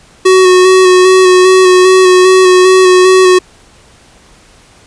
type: tone with vibrato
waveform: square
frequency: 370.5 Hz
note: F#4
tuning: 2 cents sharp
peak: -3 dBFS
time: 0.25-3.39 s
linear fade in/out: 10 ms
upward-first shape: square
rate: 2.5 Hz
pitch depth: 18 cents each way
effects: pink hiss -42 dBFS RMS until 4.86 s + resampled to 22050 Hz